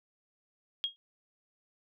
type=tone with exponential decay; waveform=sine; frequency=3265 Hz; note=G#7; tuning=30 cents flat; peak=-25 dBFS; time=0.84-0.96 s; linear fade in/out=0 ms; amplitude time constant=24 ms; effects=none